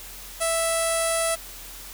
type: tone with low-pass filter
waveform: sawtooth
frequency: 659.3 Hz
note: E5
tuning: in tune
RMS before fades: -24 dBFS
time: 0.4-1.36 s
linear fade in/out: 20 ms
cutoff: 10000 Hz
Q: 8.4
effects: added 42 Hz sine -45 dBFS peak until 1.93 s + white hiss -41 dBFS RMS until 1.93 s